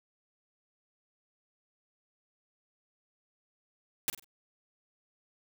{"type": "noise with echo", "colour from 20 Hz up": "white", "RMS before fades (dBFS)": -29, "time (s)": [4.08, 4.1], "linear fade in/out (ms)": 0, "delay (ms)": 48, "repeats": 3, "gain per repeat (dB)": -11, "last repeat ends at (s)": 4.244, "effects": []}